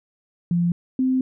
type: tone pair in turn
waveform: sine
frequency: 172.9 / 259 Hz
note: F3 / C4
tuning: -17 / -17 cents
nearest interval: perfect fifth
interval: 700 cents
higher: second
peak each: -17 dBFS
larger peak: neither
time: 0.51-0.72 / 0.99-1.21 s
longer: second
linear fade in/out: 2 ms
effects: none